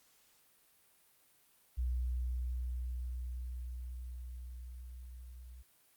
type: tone with level ramp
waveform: sine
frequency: 61.74 Hz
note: B1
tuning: in tune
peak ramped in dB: -31 to -48 dBFS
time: 1.77-5.63 s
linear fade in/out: 20 ms
effects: white hiss -68 dBFS RMS until 5.96 s + Opus 48 kbps